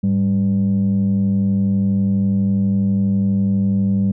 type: tone pair together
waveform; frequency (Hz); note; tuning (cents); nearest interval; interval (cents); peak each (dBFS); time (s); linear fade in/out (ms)
sine; 103.83 / 196; G#2 / G3; 0 / 0; major seventh; 1100; -19 / -13; 0.03-4.12; 10
effects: tanh soft clip ceiling -11 dBFS